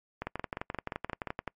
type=two click trains; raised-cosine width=0.5 ms; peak=-18 / -19 dBFS; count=15 / 7; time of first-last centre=0.27-1.477 / 0.22-1.273 s; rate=11.6 / 5.7 Hz; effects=noise-tail reverb RT60 0.1 s tail -26 dB re dry + MP3 64 kbps